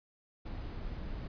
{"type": "noise", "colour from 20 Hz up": "brown", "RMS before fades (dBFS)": -40, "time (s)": [0.45, 1.28], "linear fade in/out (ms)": 10, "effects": ["resampled to 11025 Hz"]}